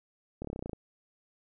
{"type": "slowing click train", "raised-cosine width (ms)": 2, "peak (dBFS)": -24, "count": 11, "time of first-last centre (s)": [0.42, 0.732], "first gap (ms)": 26, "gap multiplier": 1.04, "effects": []}